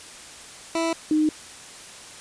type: tone pair in turn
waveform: 20% pulse / sine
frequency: 329.6 / 307.7 Hz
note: E4 / D#4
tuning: 0 / -19 cents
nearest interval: minor second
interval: 119 cents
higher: first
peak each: -17 dBFS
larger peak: neither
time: 0.75-0.93 / 1.11-1.29 s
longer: neither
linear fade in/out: 2 ms
effects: white hiss -42 dBFS RMS until 2.2 s + resampled to 22050 Hz